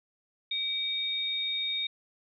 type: tone pair together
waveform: sine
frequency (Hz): 2300 / 3707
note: D7 / A#7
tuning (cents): -37 / -10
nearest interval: minor sixth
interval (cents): 827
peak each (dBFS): -37 / -29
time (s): 0.51-1.87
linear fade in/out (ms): 5
effects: none